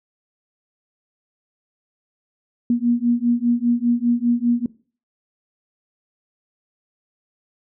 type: beating tone pair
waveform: sine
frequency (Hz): 236.3 / 241.3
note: A#3 / B3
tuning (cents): +24 / -40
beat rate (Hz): 5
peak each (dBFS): -19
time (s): 2.7-4.66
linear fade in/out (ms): 2
effects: noise-tail reverb RT60 0.4 s tail -20 dB re dry